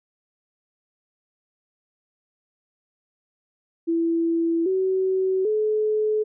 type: tone with pitch steps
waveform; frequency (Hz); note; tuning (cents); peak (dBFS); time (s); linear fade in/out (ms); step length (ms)
sine; 332.6 / 377.7 / 428.8; E4 / F#4 / A4; +16 / +36 / -45; -19; 3.87-6.24; 20; 790
effects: none